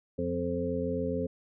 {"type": "harmonic tone with a mistuned harmonic", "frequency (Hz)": 87.31, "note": "F2", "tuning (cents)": 0, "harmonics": [1, 2, 3, 5, 6], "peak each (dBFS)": [-38, -36, -34, -34, -34], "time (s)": [0.18, 1.27], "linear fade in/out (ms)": 10, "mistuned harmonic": 3, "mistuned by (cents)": -22, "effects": []}